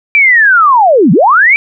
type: linear two-way sweep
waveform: sine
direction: down then up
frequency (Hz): 2363 to 146.3 to 2363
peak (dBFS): -3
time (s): 0.15-1.56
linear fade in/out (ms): 0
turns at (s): 1.12
effects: none